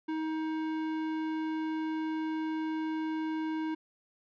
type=tone with tanh clipping; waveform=sine; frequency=315.7 Hz; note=D#4; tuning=25 cents sharp; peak=-33 dBFS; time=0.08-3.75 s; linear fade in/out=10 ms; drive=16 dB; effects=none